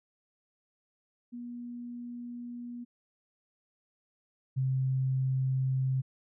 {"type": "tone pair in turn", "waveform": "sine", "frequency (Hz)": [240.9, 131.58], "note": ["B3", "C3"], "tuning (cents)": [-43, 10], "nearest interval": "minor seventh", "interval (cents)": 1047, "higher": "first", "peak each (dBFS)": [-38, -26], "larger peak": "second", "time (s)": [[1.32, 2.85], [4.56, 6.02]], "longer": "first", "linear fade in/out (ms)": 20, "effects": []}